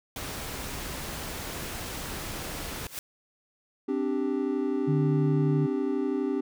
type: noise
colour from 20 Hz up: pink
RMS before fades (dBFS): -36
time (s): 0.16-2.87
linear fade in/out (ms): 2
type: noise with exponential growth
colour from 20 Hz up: white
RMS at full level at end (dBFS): -33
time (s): 2.77-2.99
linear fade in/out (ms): 1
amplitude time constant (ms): 46
type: chord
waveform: triangle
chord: C suspended second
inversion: none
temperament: equal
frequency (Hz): 261.6 / 293.7 / 392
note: C4 / D4 / G4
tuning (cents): 0 / 0 / 0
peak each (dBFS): -28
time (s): 3.88-6.41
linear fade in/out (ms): 10
type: tone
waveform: sine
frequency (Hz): 148.8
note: D3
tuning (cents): +23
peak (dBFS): -23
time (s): 4.87-5.67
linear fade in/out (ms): 20
effects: none